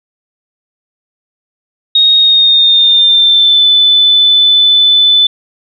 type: tone with pitch glide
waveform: sine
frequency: 3736 to 3506 Hz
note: A#7 to A7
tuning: +3 to -7 cents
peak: -4 dBFS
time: 1.95-5.27 s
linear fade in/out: 5 ms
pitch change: -110 cents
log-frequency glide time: 2.18-3.67 s
effects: none